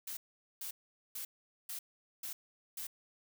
blue noise bursts, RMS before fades -42 dBFS, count 6, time 0.07-2.87 s, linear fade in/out 5 ms, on 100 ms, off 440 ms, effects none

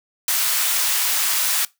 white high-pass noise, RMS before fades -20 dBFS, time 0.28-1.65 s, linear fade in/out 2 ms, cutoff 990 Hz, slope 12 dB/octave, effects noise-tail reverb RT60 0.2 s tail -21 dB re dry

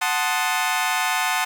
20% pulse chord, F# diminished seventh, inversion none, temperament equal, 740 / 880 / 1046.5 / 1244.5 Hz, F#5 / A5 / C6 / Eb6, 0 / 0 / 0 / 0 cents, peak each -20 / -20 / -22 / -23 dBFS, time 0.01-1.45 s, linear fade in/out 10 ms, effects 8-bit

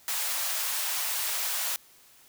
white high-pass noise, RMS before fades -30 dBFS, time 0.08-1.76 s, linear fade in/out 0 ms, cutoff 630 Hz, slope 24 dB/octave, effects white hiss -57 dBFS RMS until 2.28 s

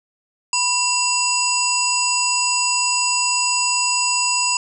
harmonic tone with a mistuned harmonic, 987.8 Hz, B5, in tune, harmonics 1 / 3 / 5 / 7 / 8, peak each -23 / -23 / -23 / -23 / -23 dBFS, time 0.53-4.57 s, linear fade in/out 2 ms, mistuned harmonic 3, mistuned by -140 cents, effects none

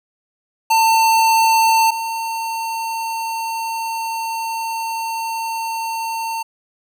square tone pair in turn, 898 / 905.3 Hz, A5 / A5, +35 / +49 cents, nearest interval unison, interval 14 cents, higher second, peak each -12 / -22 dBFS, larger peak first, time 0.7-1.91 / 1.91-6.43 s, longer second, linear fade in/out 10 ms, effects none

